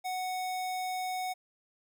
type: tone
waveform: square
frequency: 740 Hz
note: F#5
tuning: in tune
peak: -33 dBFS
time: 0.04-1.34 s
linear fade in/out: 20 ms
effects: none